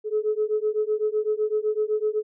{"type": "beating tone pair", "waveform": "sine", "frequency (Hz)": [423.9, 431.8], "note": ["G#4", "A4"], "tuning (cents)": [35, -33], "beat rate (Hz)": 7.9, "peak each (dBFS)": -24, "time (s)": [0.04, 2.23], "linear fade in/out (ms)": 50, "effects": ["tanh soft clip ceiling -14 dBFS"]}